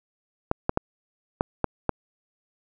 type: clicks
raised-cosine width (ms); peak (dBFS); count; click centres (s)
1; -7; 6; 0.514 / 0.694 / 0.774 / 1.409 / 1.643 / 1.893
effects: none